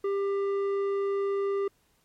square tone with low-pass filter, 396.9 Hz, G4, 22 cents sharp, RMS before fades -28 dBFS, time 0.04-1.68 s, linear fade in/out 5 ms, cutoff 1200 Hz, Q 0.67, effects pink hiss -68 dBFS RMS until 2.04 s + MP3 64 kbps

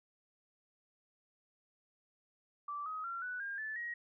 sine tone with pitch steps, 1165 / 1263.1 / 1369.5 / 1484.9 / 1609.9 / 1745.5 / 1892.5 Hz, D6 / D#6 / F6 / F#6 / G6 / A6 / A#6, -14 / +26 / -34 / +6 / +46 / -14 / +26 cents, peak -38 dBFS, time 2.68-3.94 s, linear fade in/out 5 ms, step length 180 ms, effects none

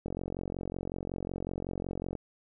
click train, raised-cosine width 2 ms, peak -22 dBFS, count 96, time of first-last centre 0.06-2.153 s, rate 45.4 Hz, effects none

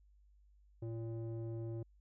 square tone with low-pass filter, 114.2 Hz, A#2, 35 cents flat, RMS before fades -42 dBFS, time 0.82-1.83 s, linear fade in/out 5 ms, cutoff 440 Hz, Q 2, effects added 50 Hz sine -63 dBFS peak until 2 s

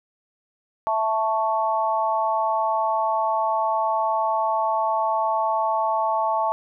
sine chord, A major, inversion second, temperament equal, 659.3 / 880 / 1108.7 Hz, E5 / A5 / C#6, 0 / 0 / 0 cents, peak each -25 / -22 / -26 dBFS, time 0.87-6.52 s, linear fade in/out 0 ms, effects none

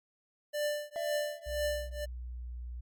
square tone with tremolo, 592 Hz, D5, 14 cents sharp, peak -29 dBFS, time 0.53-2.06 s, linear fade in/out 20 ms, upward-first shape triangle, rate 2 Hz, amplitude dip 100%
triangle tone with exponential decay, 667 Hz, E5, 20 cents sharp, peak -31 dBFS, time 0.96-2.02 s, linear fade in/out 0 ms, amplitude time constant 230 ms
sine tone with pitch glide, 62 to 60.34 Hz, B1 to B1, +7 to -40 cents, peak -38 dBFS, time 1.46-2.81 s, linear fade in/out 10 ms, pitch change -47 cents, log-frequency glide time 1.69-2.57 s
effects MP3 96 kbps

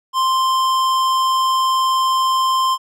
sine tone with tanh clipping, 1046.5 Hz, C6, in tune, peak -16 dBFS, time 0.13-2.78 s, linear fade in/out 50 ms, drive 17 dB, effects none

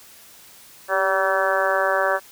harmonic tone with a mistuned harmonic, 191.3 Hz, G3, 42 cents flat, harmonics 2 / 3 / 4 / 5 / 6 / 7 / 8 / 9, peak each -29 / -22 / -27 / -28 / -26 / -29 / -25 / -27 dBFS, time 0.88-2.2 s, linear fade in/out 50 ms, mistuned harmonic 2, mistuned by +35 cents, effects white hiss -47 dBFS RMS until 2.31 s

